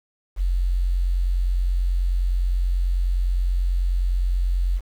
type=tone with quantisation; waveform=sine; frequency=44.72 Hz; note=F1; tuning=42 cents sharp; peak=-18 dBFS; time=0.36-4.81 s; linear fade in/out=50 ms; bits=8; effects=none